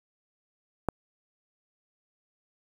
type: click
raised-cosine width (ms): 1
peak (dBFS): -11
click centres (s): 0.887
effects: 7-bit